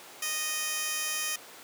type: tone with high-pass filter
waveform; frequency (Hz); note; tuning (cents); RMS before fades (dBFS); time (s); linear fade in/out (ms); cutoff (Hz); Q
15% pulse; 620; D#5; -6; -32; 0.22-1.36; 5; 3200; 0.51
effects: pink hiss -47 dBFS RMS until 1.63 s + high-pass 400 Hz 12 dB/octave